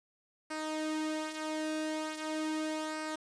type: tone with flanger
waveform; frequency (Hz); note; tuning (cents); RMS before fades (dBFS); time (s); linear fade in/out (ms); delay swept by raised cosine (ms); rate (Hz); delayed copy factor
sawtooth; 311.1; D#4; 0; -36; 0.5-3.16; 10; 0.29 to 4.19; 0.4; -0.55
effects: resampled to 22050 Hz + 9-bit